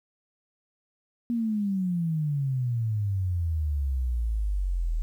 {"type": "exponential sweep", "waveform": "sine", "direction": "down", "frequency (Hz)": [240, 38.89], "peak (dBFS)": -24, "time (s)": [1.3, 5.02], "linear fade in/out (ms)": 0, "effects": ["10-bit"]}